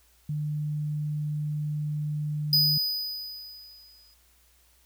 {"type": "tone", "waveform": "sine", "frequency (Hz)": 150, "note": "D3", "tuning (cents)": 37, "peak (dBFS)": -27, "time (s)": [0.29, 2.78], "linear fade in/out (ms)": 5}
{"type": "tone with exponential decay", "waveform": "square", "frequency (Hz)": 4976, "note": "D#8", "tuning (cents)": -1, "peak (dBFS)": -18, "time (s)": [2.53, 4.14], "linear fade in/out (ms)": 1, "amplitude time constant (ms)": 350}
{"effects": ["added 60 Hz sine -63 dBFS peak until 4.85 s", "white hiss -63 dBFS RMS until 4.85 s"]}